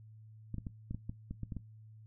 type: clicks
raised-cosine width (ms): 5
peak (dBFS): -27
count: 10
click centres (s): 0.543 / 0.583 / 0.668 / 0.91 / 0.946 / 1.095 / 1.31 / 1.433 / 1.522 / 1.567
effects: noise-tail reverb RT60 0.2 s tail -19 dB re dry + added 109 Hz sine -52 dBFS peak until 2.06 s